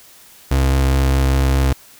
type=tone with vibrato; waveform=35% pulse; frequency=67 Hz; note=C2; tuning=42 cents sharp; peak=-11 dBFS; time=0.51-1.73 s; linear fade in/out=5 ms; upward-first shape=square; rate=4.9 Hz; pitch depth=9 cents each way; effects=white hiss -45 dBFS RMS until 1.99 s